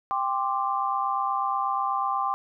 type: chord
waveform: sine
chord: G suspended fourth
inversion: none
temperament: equal with one note detuned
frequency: 791.7 / 1046.5 / 1174.7 Hz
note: G5 / C6 / D6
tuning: +17 / 0 / 0 cents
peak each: -28 dBFS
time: 0.11-2.34 s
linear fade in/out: 0 ms
effects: none